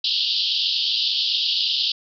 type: band-pass noise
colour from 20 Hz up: pink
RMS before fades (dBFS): -22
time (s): 0.04-1.92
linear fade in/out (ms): 5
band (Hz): 2900 to 5000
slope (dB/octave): 96
effects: none